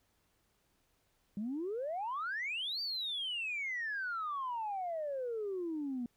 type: exponential two-way sweep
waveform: sine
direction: up then down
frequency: 195.4 to 4702 to 234.8 Hz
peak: -34 dBFS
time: 1.37-6.06 s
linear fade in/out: 2 ms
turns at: 2.81 s
effects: tanh soft clip ceiling -31 dBFS + pink hiss -75 dBFS RMS until 6.16 s